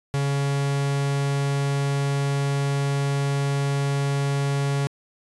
45% pulse tone, 140 Hz, C#3, 18 cents sharp, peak -21 dBFS, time 0.14-4.87 s, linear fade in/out 0 ms, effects resampled to 24000 Hz

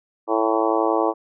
harmonic tone with a mistuned harmonic, 110.9 Hz, A2, 14 cents sharp, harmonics 3 / 4 / 5 / 6 / 7 / 8 / 9 / 10, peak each -23 / -24 / -25 / -26 / -26 / -27 / -28 / -28 dBFS, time 0.27-1.14 s, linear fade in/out 50 ms, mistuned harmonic 10, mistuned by +29 cents, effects none

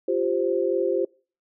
sine chord, F suspended second, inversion none, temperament just, 349.2 / 392.9 / 523.8 Hz, F4 / G4 / C5, 0 / +4 / +2 cents, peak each -25 dBFS, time 0.08-1.05 s, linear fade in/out 5 ms, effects noise-tail reverb RT60 0.4 s tail -25 dB re dry

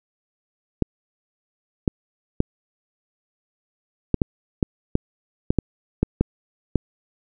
clicks, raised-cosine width 3 ms, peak -4 dBFS, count 12, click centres 0.823 / 1.878 / 2.404 / 4.143 / 4.218 / 4.628 / 4.954 / 5.505 / 5.587 / 6.03 / 6.21 / 6.757 s, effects none

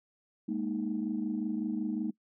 sine chord, Ab suspended second, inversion none, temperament equal, 207.7 / 233.1 / 311.1 Hz, Ab3 / Bb3 / Eb4, 0 / 0 / 0 cents, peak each -34 dBFS, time 0.48-2.11 s, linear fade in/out 10 ms, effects noise-tail reverb RT60 0.1 s tail -22 dB re dry + tanh soft clip ceiling -22 dBFS

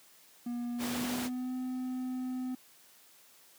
triangle tone with pitch glide, 240.4 to 254.7 Hz, B3 to C4, -46 to -46 cents, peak -31 dBFS, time 0.46-2.55 s, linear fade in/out 5 ms, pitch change +100 cents, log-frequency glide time 0.76-1.54 s
pink noise, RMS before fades -37 dBFS, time 0.78-1.3 s, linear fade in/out 50 ms
effects white hiss -60 dBFS RMS until 3.58 s + high-pass 150 Hz 12 dB/octave

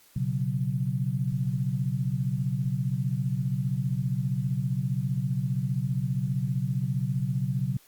sine chord, B suspended second, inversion none, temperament equal, 123.47 / 138.59 / 185 Hz, B2 / C#3 / F#3, 0 / 0 / 0 cents, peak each -29 / -28 / -32 dBFS, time 0.16-7.77 s, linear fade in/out 5 ms, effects white hiss -58 dBFS RMS until 7.87 s + Opus 48 kbps

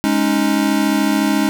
square chord, Ab suspended fourth, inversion none, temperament equal, 207.7 / 277.2 / 311.1 Hz, Ab3 / Db4 / Eb4, 0 / 0 / 0 cents, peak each -19 dBFS, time 0.04-1.49 s, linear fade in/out 0 ms, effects none

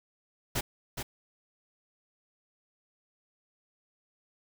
pink noise with echo, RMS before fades -30 dBFS, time 0.55-0.61 s, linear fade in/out 10 ms, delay 420 ms, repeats 1, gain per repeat -6 dB, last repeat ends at 1.03 s, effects none

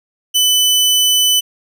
sawtooth tone, 3000 Hz, F#7, 23 cents sharp, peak -7 dBFS, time 0.34-1.41 s, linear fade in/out 20 ms, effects none

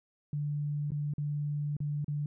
sine tone with dropouts, 146.83 Hz, D3, in tune, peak -30 dBFS, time 0.33-2.26 s, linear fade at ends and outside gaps 2 ms, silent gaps 0.906-0.918 / 1.137-1.181 / 1.767-1.803 / 2.045-2.081 s, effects none

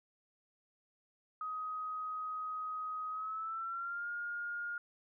sine tone with pitch glide, 1258 to 1420.2 Hz, D#6 to F6, +19 to +29 cents, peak -37 dBFS, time 1.41-4.78 s, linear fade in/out 2 ms, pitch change +210 cents, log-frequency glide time 3.1-4.09 s, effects none

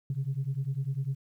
sine beating tone pair, 130.81 / 140.81 Hz, C3 / C#3, 0 / +27 cents, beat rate 10 Hz, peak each -31 dBFS, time 0.1-1.15 s, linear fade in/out 2 ms, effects tanh soft clip ceiling -23 dBFS + 11-bit

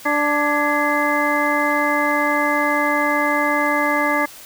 harmonic tone with a mistuned harmonic, 293.7 Hz, D4, in tune, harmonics 1 / 2 / 3 / 4 / 6 / 7, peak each -23 / -23 / -23 / -23 / -23 / -23 dBFS, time 0.05-4.26 s, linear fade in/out 10 ms, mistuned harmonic 6, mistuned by -87 cents, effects white hiss -40 dBFS RMS until 4.45 s

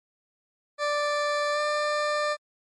20% pulse tone with pitch glide, 587.3 to 595.8 Hz, D5 to D5, 0 to +25 cents, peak -19 dBFS, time 0.78-2.37 s, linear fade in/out 50 ms, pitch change +25 cents, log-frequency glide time 1.53-1.59 s, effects low-pass 6000 Hz 12 dB/octave + MP3 48 kbps

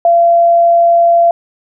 sine tone, 683 Hz, F5, 39 cents flat, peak -5 dBFS, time 0.05-1.31 s, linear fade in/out 2 ms, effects none

